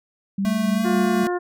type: tone with tremolo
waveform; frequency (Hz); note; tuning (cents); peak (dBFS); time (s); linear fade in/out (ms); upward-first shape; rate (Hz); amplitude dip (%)
sine; 196; G3; 0; -19; 0.38-1.24; 5; sine; 3.7; 45
type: tone with pitch glide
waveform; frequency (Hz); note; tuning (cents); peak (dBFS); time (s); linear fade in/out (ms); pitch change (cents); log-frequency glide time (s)
square; 220 to 225.8; A3 to A3; 0 to +45; -22; 0.45-1.27; 0; +45; 0.73-0.85
type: harmonic tone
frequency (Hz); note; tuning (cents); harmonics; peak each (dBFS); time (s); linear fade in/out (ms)
356; F4; +33; 1 / 2 / 3 / 4 / 5; -22 / -28 / -32 / -34 / -36; 0.84-1.39; 20
effects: none